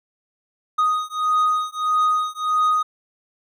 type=beating tone pair; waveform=triangle; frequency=1244.5 / 1246.1 Hz; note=D#6 / D#6; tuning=0 / +2 cents; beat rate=1.6 Hz; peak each=-19 dBFS; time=0.78-2.83 s; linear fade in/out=10 ms; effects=none